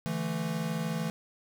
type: chord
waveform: square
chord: D suspended second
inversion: none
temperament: equal with one note detuned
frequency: 146.83 / 166.73 / 220 Hz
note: D3 / E3 / A3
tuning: 0 / +20 / 0 cents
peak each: -39 / -33 / -36 dBFS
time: 0.06-1.1 s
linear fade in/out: 0 ms
effects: none